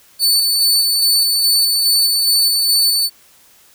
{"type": "tone with tremolo", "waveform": "sawtooth", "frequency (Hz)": 4495, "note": "C#8", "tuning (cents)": 23, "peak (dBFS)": -8, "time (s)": [0.19, 3.1], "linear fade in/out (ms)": 50, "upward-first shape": "square", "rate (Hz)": 2.4, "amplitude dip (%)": 25, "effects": ["white hiss -49 dBFS RMS until 3.74 s"]}